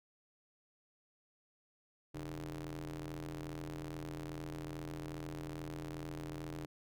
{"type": "ring-modulated tone", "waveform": "sawtooth", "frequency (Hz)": 82.41, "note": "E2", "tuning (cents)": 0, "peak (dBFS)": -35, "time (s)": [2.14, 6.66], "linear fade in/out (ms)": 10, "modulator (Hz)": 223, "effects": []}